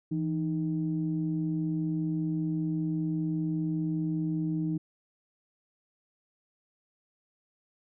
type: tone pair together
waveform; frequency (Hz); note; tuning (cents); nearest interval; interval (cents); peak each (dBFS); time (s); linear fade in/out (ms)
sine; 164.88 / 310; E3 / D#4; +1 / -6; major seventh; 1093; -29 / -30; 0.11-4.78; 10
effects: tanh soft clip ceiling -19 dBFS